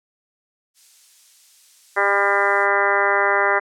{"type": "noise", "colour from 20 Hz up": "violet", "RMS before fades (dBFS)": -41, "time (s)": [0.74, 2.68], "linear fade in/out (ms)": 50}
{"type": "harmonic tone", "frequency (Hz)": 200, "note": "G3", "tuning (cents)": 35, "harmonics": [2, 3, 4, 5, 6, 7, 8, 9, 10], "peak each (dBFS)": [-24, -24, -24, -24, -24, -24, -24, -24, -24], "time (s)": [1.96, 3.6], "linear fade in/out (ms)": 20}
{"effects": ["low-pass 7000 Hz 12 dB/octave"]}